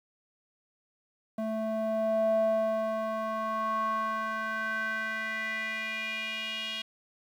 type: tone with band-pass filter sweep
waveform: square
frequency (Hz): 220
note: A3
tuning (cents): 0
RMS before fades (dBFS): -31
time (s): 1.38-6.82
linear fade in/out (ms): 5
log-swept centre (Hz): 470 to 3100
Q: 4.8
effects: 10-bit